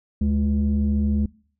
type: tone pair together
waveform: sine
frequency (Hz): 74.34 / 210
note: D2 / G#3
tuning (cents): +22 / +19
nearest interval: octave + tritone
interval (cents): 1797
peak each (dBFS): -19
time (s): 0.21-1.26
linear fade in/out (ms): 5
effects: noise-tail reverb RT60 0.5 s tail -24 dB re dry + tanh soft clip ceiling -14 dBFS